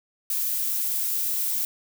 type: noise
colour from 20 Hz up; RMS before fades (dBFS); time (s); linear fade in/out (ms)
violet; -26; 0.3-1.65; 2
effects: none